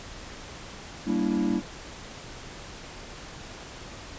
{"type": "chord", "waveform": "triangle", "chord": "E half-diminished seventh", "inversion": "first", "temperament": "equal with one note detuned", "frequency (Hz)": [196, 233.1, 288.3, 329.6], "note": ["G3", "Bb3", "D4", "E4"], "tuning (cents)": [0, 0, -32, 0], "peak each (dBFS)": [-27, -26, -27, -27], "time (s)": [1.05, 1.62], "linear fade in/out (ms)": 50, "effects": ["pink hiss -42 dBFS RMS until 4.18 s", "resampled to 16000 Hz"]}